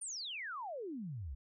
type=exponential sweep; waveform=sine; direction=down; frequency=9590 to 59.8 Hz; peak=-40 dBFS; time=0.01-1.35 s; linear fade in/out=10 ms; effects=none